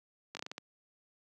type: slowing click train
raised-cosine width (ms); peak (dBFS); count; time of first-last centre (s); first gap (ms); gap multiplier
0.2; -23; 7; 0.35-0.581; 19; 1.28
effects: high-pass 200 Hz 12 dB/octave